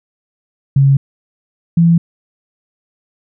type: tone pair in turn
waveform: sine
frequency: 137.5 / 168.27 Hz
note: C#3 / E3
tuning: -14 / +36 cents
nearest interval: minor third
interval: 350 cents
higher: second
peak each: -6 dBFS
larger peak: neither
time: 0.76-0.97 / 1.77-1.98 s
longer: neither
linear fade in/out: 5 ms
effects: none